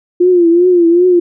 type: tone with vibrato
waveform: sine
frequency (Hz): 349.2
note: F4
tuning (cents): 0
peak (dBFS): -5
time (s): 0.2-1.2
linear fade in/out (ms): 10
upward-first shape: triangle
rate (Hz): 2.6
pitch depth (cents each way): 95
effects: none